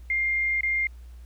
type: tone with dropouts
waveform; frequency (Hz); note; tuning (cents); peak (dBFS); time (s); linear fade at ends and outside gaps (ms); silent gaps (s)
sine; 2112; C7; +16; -22; 0.1-0.87; 2; 0.609-0.632
effects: added 60 Hz sine -41 dBFS peak until 1.25 s + pink hiss -62 dBFS RMS until 1.25 s